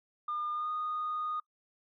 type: tone with pitch glide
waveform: sine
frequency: 1208 to 1233.4 Hz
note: D6 to D#6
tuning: +48 to -16 cents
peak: -31 dBFS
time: 0.28-1.4 s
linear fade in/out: 5 ms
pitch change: +36 cents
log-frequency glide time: 0.52-0.7 s
effects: noise-tail reverb RT60 0.1 s tail -23 dB re dry + tanh soft clip ceiling -28 dBFS

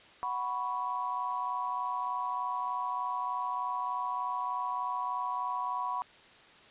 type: chord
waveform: sine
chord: F# suspended fourth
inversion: none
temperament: just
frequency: 740 / 986.7 / 1110 Hz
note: F#5 / B5 / C#6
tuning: 0 / -2 / +2 cents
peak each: -39 / -33 / -36 dBFS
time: 0.23-6.02 s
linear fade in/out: 0 ms
effects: white hiss -56 dBFS RMS until 6.7 s + resampled to 8000 Hz

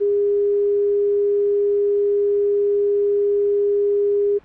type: tone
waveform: sine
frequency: 407 Hz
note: G#4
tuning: 35 cents flat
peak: -15 dBFS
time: 0-4.39 s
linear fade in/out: 20 ms
effects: pink hiss -51 dBFS RMS until 4.44 s + low-pass 2000 Hz 12 dB/octave

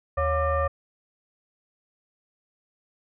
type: tone with frequency modulation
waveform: sine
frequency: 554.4 Hz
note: C#5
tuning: in tune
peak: -21 dBFS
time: 0.17-0.68 s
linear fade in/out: 10 ms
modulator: 633 Hz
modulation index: 1.3
effects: none

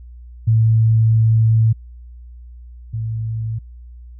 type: tone pair in turn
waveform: sine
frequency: 111.9 / 111.9 Hz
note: A2 / A2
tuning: +30 / +30 cents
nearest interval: unison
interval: 0 cents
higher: neither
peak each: -10 / -20 dBFS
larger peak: first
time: 0.47-1.73 / 2.93-3.59 s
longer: first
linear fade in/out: 10 ms
effects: added 60 Hz sine -35 dBFS peak until 4.19 s

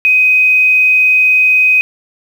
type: tone with quantisation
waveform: sine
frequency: 2512 Hz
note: D#7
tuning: 16 cents sharp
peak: -6 dBFS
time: 0.05-1.81 s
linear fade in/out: 0 ms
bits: 6
effects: none

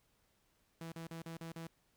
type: tone bursts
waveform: sawtooth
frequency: 164.8 Hz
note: E3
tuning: in tune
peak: -40 dBFS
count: 6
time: 0.81-1.67 s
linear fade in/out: 2 ms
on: 110 ms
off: 40 ms
effects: pink hiss -75 dBFS RMS until 1.96 s

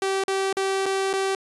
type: tone with dropouts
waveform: sawtooth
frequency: 386.8 Hz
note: G4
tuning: 23 cents flat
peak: -18 dBFS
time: 0.02-1.35 s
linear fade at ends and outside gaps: 2 ms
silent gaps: 0.238-0.28 / 0.528-0.569 / 0.858-0.862 / 1.131-1.136 s
effects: resampled to 24000 Hz

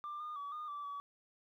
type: tone with pitch steps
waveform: sine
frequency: 1187 / 1217 / 1141 / 1220 / 1161 / 1140 Hz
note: D6 / D#6 / C#6 / D#6 / D6 / C#6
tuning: +18 / -39 / +50 / -34 / -20 / +48 cents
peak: -39 dBFS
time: 0.04-1 s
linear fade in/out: 0 ms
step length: 160 ms
effects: tanh soft clip ceiling -38 dBFS + 13-bit

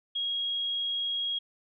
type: tone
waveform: sine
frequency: 3288 Hz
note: G#7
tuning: 18 cents flat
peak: -28 dBFS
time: 0.15-1.39 s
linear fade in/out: 10 ms
effects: none

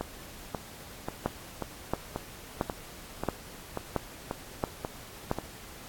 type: two click trains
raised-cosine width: 1 ms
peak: -17 / -12 dBFS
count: 11 / 7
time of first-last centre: 0.01-5.386 / 1.26-5.314 s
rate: 1.86 / 1.48 Hz
effects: pink hiss -47 dBFS RMS until 5.88 s + AAC 64 kbps

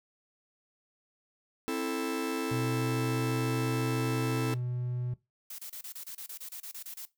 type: chord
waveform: 45% pulse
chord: A minor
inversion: first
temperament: just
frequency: 264 / 330 / 440 Hz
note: C4 / E4 / A4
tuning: +16 / +2 / 0 cents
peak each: -35 dBFS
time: 1.68-4.54 s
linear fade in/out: 0 ms
type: tone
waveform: triangle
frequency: 123.47 Hz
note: B2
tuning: in tune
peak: -29 dBFS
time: 2.51-5.14 s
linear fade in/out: 5 ms
type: noise bursts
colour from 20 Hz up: blue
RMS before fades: -42 dBFS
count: 14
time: 5.5-7.054 s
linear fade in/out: 5 ms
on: 85 ms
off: 28 ms
effects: noise-tail reverb RT60 0.2 s tail -18 dB re dry

